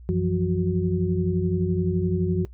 sine tone cluster, 93.2 / 168.9 / 180.6 / 367.7 Hz, F#2 / E3 / F#3 / F#4, +13 / +42 / -42 / -11 cents, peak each -26 dBFS, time 0.09-2.45 s, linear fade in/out 0 ms, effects noise-tail reverb RT60 0.1 s tail -19 dB re dry + added 60 Hz sine -41 dBFS peak until 2.53 s

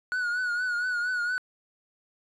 triangle tone with vibrato, 1462 Hz, F#6, 21 cents flat, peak -24 dBFS, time 0.12-1.38 s, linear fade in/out 0 ms, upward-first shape triangle, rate 4.3 Hz, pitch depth 64 cents each way, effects resampled to 22050 Hz + 10-bit

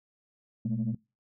sine tone cluster, 120.5 / 213.1 / 225.6 Hz, B2 / G#3 / A3, -42 / +45 / +44 cents, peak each -31 dBFS, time 0.65-0.95 s, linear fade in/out 5 ms, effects noise-tail reverb RT60 0.3 s tail -26 dB re dry + tanh soft clip ceiling -21 dBFS

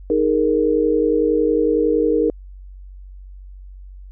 sine chord, D# suspended fourth, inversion none, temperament equal, 311.1 / 415.3 / 466.2 Hz, D#4 / G#4 / A#4, 0 / 0 / 0 cents, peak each -19 / -20 / -17 dBFS, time 0.1-2.3 s, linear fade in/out 2 ms, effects added 47 Hz sine -35 dBFS peak until 4.11 s

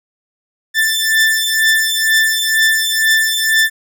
sawtooth beating tone pair, 1769 / 1771.1 Hz, A6 / A6, +9 / +11 cents, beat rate 2.1 Hz, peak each -11 dBFS, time 0.74-3.7 s, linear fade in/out 50 ms, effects none

